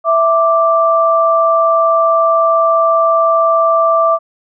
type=tone pair together; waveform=sine; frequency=659.3 / 1174.7 Hz; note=E5 / D6; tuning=0 / 0 cents; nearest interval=minor seventh; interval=1000 cents; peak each=-11 dBFS; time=0.04-4.19 s; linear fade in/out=50 ms; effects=none